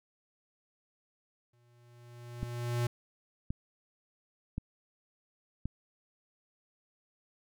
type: tone with exponential growth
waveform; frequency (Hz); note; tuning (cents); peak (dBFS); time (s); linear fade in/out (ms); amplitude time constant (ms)
square; 120; B2; -49; -28; 1.53-2.87; 5; 290
type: click train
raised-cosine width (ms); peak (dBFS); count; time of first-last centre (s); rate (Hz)
5; -22; 4; 2.43-5.656; 0.93
effects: none